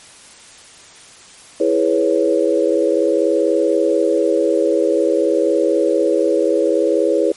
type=chord; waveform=sine; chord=C# minor seventh; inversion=first; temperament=equal with one note detuned; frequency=329.6 / 413.6 / 493.9 / 554.4 Hz; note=E4 / G#4 / B4 / C#5; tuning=0 / -7 / 0 / 0 cents; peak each=-18 dBFS; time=1.6-7.32 s; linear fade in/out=5 ms; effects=white hiss -42 dBFS RMS until 7.36 s + MP3 48 kbps